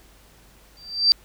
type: tone with exponential growth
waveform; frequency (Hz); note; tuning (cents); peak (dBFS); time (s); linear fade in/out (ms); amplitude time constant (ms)
sine; 4680; D8; -7; -9; 0.77-1.12; 0; 76
effects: added 50 Hz sine -54 dBFS peak until 1.24 s + pink hiss -54 dBFS RMS until 1.24 s